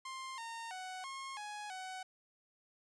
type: tone with pitch steps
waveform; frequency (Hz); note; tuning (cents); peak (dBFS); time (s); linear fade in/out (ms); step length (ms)
sawtooth; 1054 / 918 / 744 / 1078 / 835 / 749; C6 / A#5 / F#5 / C#6 / G#5 / F#5; +12 / -27 / +9 / -49 / +9 / +21; -39; 0.05-2.03; 5; 330
effects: resampled to 22050 Hz + 13-bit